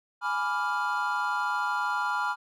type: chord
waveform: triangle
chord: G# diminished seventh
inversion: none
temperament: equal with one note detuned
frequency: 835.4 / 987.8 / 1174.7 / 1396.9 Hz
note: G#5 / B5 / D6 / F6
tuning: +10 / 0 / 0 / 0 cents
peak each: -31 / -29 / -33 / -28 dBFS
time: 0.21-2.36 s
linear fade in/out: 50 ms
effects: none

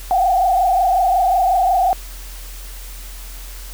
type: tone with frequency modulation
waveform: sine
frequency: 740 Hz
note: F#5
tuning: in tune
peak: -12 dBFS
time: 0.11-1.93 s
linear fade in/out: 0 ms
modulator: 25.5 Hz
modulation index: 1.7
effects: added 43 Hz sine -31 dBFS peak until 3.73 s + white hiss -38 dBFS RMS until 3.73 s

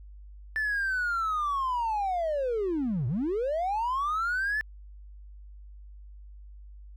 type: linear two-way sweep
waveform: triangle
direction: down then up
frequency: 1768 to 109.5 to 1768 Hz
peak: -23 dBFS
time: 0.56-4.61 s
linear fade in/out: 0 ms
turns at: 3.07 s
effects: tanh soft clip ceiling -22 dBFS + added 50 Hz sine -44 dBFS peak until 6.96 s

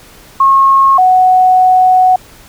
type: tone pair in turn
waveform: sine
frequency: 1085 / 740.7 Hz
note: C#6 / F#5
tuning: -37 / +2 cents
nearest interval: perfect fifth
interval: 661 cents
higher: first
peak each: -4 dBFS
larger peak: neither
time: 0.4-0.98 / 0.98-2.16 s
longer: second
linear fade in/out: 5 ms
effects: pink hiss -39 dBFS RMS until 2.48 s

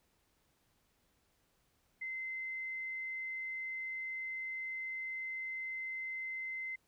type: tone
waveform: sine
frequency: 2066 Hz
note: C7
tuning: 22 cents flat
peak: -38 dBFS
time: 2.01-6.76 s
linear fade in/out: 10 ms
effects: pink hiss -75 dBFS RMS until 6.87 s

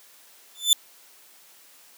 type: tone with exponential growth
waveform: sawtooth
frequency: 3520 Hz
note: A7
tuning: in tune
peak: -8 dBFS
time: 0.55-0.73 s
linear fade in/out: 1 ms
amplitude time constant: 38 ms
effects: white hiss -53 dBFS RMS until 1.97 s + high-pass 300 Hz 12 dB/octave

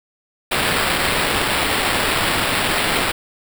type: noise with sample-and-hold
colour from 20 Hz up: blue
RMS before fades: -19 dBFS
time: 0.51-3.12 s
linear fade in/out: 10 ms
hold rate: 6300 Hz
effects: none

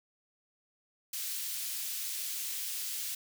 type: high-pass noise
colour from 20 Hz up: white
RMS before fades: -37 dBFS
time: 1.13-3.15 s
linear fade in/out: 5 ms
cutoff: 2800 Hz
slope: 12 dB/octave
effects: none

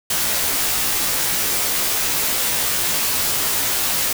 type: noise with comb filter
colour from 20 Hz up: white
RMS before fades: -20 dBFS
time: 0.1-4.13 s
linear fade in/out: 5 ms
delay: 16 ms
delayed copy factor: -0.95
effects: none

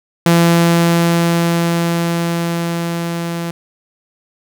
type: tone with level ramp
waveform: sawtooth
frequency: 169.4 Hz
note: E3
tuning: 48 cents sharp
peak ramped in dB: -4 to -16 dBFS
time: 0.26-3.51 s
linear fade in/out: 2 ms
effects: none

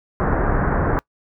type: low-pass noise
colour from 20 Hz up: pink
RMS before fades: -19 dBFS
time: 0.2-0.99 s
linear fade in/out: 0 ms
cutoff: 1700 Hz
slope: 48 dB/octave
effects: noise-tail reverb RT60 0.1 s tail -24 dB re dry

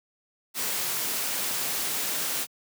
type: noise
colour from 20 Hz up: white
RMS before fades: -29 dBFS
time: 0.54-2.47 s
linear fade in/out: 50 ms
effects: high-pass 150 Hz 12 dB/octave

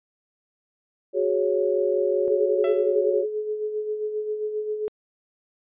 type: chord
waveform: sine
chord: F# suspended second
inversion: none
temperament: equal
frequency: 370 / 415.3 / 554.4 Hz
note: F#4 / G#4 / C#5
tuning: 0 / 0 / 0 cents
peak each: -24 dBFS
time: 1.13-3.26 s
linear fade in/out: 50 ms
type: tone with tremolo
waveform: sine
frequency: 426.1 Hz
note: G#4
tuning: 44 cents sharp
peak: -23 dBFS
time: 2.28-4.88 s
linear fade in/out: 0 ms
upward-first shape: sine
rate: 7.5 Hz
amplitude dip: 50%
type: tone with exponential decay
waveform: sawtooth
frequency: 667 Hz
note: E5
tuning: 20 cents sharp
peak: -24 dBFS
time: 2.64-2.99 s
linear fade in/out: 2 ms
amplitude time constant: 75 ms
effects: resampled to 8000 Hz

